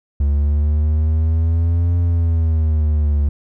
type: exponential two-way sweep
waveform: triangle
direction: up then down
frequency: 70.6 to 86.9 to 71.6 Hz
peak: -11 dBFS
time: 0.2-3.29 s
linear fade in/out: 5 ms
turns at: 1.97 s
effects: none